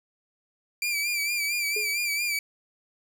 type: tone with vibrato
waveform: sawtooth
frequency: 2349 Hz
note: D7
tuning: in tune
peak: -22 dBFS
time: 0.82-2.39 s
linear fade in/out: 2 ms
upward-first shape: sine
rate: 4.4 Hz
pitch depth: 55 cents each way
type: tone with exponential decay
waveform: sine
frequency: 421.6 Hz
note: G#4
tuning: 26 cents sharp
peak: -29 dBFS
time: 1.76-1.99 s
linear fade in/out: 5 ms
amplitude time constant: 49 ms
effects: none